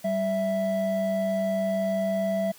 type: tone pair together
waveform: triangle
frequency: 194.36 / 660 Hz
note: G3 / E5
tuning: -15 / +2 cents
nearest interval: octave + major sixth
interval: 2117 cents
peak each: -26 / -23 dBFS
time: 0.04-2.52 s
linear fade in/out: 10 ms
effects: white hiss -51 dBFS RMS until 2.58 s + high-pass 80 Hz 12 dB/octave